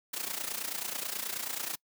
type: noise with amplitude modulation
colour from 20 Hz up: white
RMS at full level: -33 dBFS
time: 0.13-1.76 s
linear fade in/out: 10 ms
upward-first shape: sine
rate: 29.3 Hz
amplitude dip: 75%
effects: noise-tail reverb RT60 0.1 s tail -26 dB re dry + high-pass 200 Hz 12 dB/octave